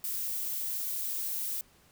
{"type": "noise", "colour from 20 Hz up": "violet", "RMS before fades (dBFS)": -34, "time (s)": [0.04, 1.61], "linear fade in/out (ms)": 2, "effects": ["pink hiss -62 dBFS RMS until 1.91 s"]}